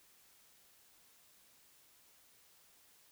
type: silence
effects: white hiss -66 dBFS RMS until 3.11 s